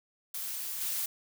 blue noise with level steps, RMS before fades -37 / -33 dBFS, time 0.34-1.06 s, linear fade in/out 5 ms, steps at 0.81 s, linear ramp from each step 2 ms, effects none

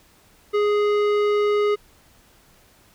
sine tone with tanh clipping, 415.3 Hz, G#4, in tune, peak -19 dBFS, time 0.53-1.76 s, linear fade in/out 20 ms, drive 15 dB, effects pink hiss -55 dBFS RMS until 2.94 s

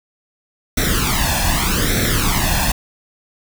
pink noise with flanger, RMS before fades -17 dBFS, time 0.77-2.72 s, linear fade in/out 5 ms, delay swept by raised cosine 0.51 to 1.18 ms, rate 0.83 Hz, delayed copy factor +0.8, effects none

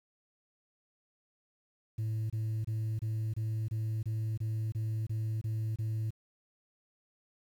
sine tone bursts, 110 Hz, A2, in tune, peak -28 dBFS, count 12, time 1.98-6.106 s, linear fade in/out 10 ms, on 320 ms, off 26 ms, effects tanh soft clip ceiling -30 dBFS + 10-bit

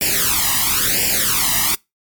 white noise with flanger, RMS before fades -17 dBFS, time 0.01-1.75 s, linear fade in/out 2 ms, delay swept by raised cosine 0.39 to 1.03 ms, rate 0.97 Hz, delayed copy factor +0.9, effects noise-tail reverb RT60 0.2 s tail -24 dB re dry + MP3 96 kbps

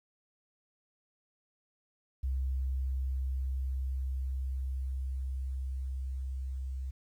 sine tone with level ramp, 65.8 Hz, C2, 10 cents sharp, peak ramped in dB -28 to -34 dBFS, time 2.23-6.91 s, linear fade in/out 10 ms, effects tanh soft clip ceiling -25 dBFS + 11-bit

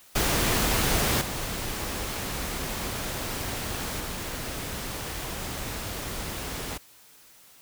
pink noise with level steps, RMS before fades -24 / -32 / -34 dBFS, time 0.15-6.78 s, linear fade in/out 10 ms, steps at 1.21 / 4 s, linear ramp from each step 5 ms, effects white hiss -54 dBFS RMS until 7.61 s

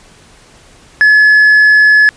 sine tone with tanh clipping, 1709 Hz, G#6, 49 cents sharp, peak -4 dBFS, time 1.01-2.09 s, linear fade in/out 0 ms, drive 2 dB, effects pink hiss -42 dBFS RMS until 2.16 s + resampled to 22050 Hz

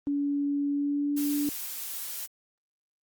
sine tone with pitch glide, 285.1 to 290.6 Hz, C#4 to D4, +49 to -18 cents, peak -25 dBFS, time 0.07-1.49 s, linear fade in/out 0 ms, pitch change +33 cents, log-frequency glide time 0.71-1.32 s
blue noise, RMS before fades -36 dBFS, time 1.16-2.27 s, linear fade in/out 20 ms
effects Opus 32 kbps

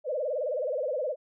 sine tone with vibrato, 554.4 Hz, C#5, in tune, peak -27 dBFS, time 0.04-1.16 s, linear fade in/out 50 ms, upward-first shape sine, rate 19 Hz, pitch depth 210 cents each way, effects none

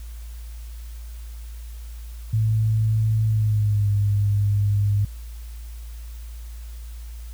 sine tone with pitch glide, 110 to 102.04 Hz, A2 to G#2, 0 to -30 cents, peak -17 dBFS, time 2.33-5.05 s, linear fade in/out 5 ms, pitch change -130 cents, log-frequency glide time 3.25-3.88 s, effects added 57 Hz sine -33 dBFS peak until 7.33 s + white hiss -51 dBFS RMS until 7.33 s

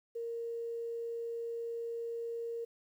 sine tone with quantisation, 464.6 Hz, A#4, 6 cents flat, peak -36 dBFS, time 0.15-2.65 s, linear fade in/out 10 ms, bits 11, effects none

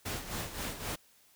pink noise with tremolo, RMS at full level -36 dBFS, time 0.05-0.96 s, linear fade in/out 10 ms, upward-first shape sine, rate 3.8 Hz, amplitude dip 65%, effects white hiss -64 dBFS RMS until 1.35 s

